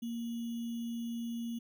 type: tone with sample-and-hold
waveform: sine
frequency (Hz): 233.1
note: A#3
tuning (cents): 0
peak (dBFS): -35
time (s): 0.02-1.59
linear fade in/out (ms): 10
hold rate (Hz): 3150
effects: none